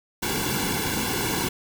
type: noise with comb filter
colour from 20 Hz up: pink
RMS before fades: -26 dBFS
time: 0.22-1.49 s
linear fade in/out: 10 ms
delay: 1.6 ms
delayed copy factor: -0.9
effects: none